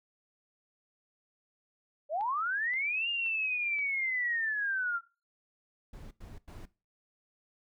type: linear two-way sweep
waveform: sine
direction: up then down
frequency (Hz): 559 to 2831 to 1355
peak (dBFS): -29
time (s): 2.09-5.01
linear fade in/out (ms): 50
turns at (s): 3.09
type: click train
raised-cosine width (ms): 0.3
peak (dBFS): -36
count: 4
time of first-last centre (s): 2.21-3.789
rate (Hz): 1.9
type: noise bursts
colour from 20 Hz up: brown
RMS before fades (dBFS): -46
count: 3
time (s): 5.93-6.656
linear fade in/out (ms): 5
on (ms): 180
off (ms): 93
effects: noise-tail reverb RT60 0.3 s tail -19 dB re dry